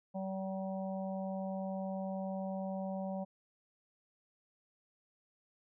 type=harmonic tone; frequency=191 Hz; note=G3; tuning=45 cents flat; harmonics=1 / 3 / 4 / 5; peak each=-38 / -41 / -45 / -52 dBFS; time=0.14-3.25 s; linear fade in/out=20 ms; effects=none